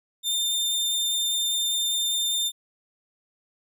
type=tone; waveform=sawtooth; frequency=3605 Hz; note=A7; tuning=41 cents sharp; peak=-20 dBFS; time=0.23-2.52 s; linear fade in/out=50 ms; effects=none